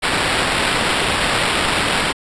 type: noise with sample-and-hold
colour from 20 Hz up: white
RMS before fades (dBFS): -18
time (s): 0.02-2.13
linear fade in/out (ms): 20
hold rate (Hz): 6300
effects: resampled to 22050 Hz